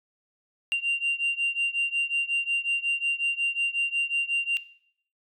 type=beating tone pair; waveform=sine; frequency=2772 / 2777.5 Hz; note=F7 / F7; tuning=-14 / -10 cents; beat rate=5.5 Hz; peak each=-25 dBFS; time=0.72-4.57 s; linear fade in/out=0 ms; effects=noise-tail reverb RT60 0.6 s tail -18 dB re dry + tanh soft clip ceiling -20 dBFS